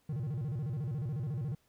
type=tone with vibrato; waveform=triangle; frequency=133.7 Hz; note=C3; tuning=38 cents sharp; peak=-31 dBFS; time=0.09-1.55 s; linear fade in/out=5 ms; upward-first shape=square; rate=14 Hz; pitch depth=250 cents each way; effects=pink hiss -72 dBFS RMS until 1.68 s